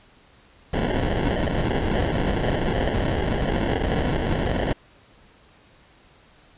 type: noise with sample-and-hold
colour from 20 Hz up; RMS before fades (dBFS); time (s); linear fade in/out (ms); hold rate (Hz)
pink; -23; 0.73-4.73; 5; 1225
effects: pink hiss -54 dBFS RMS until 6.57 s + resampled to 8000 Hz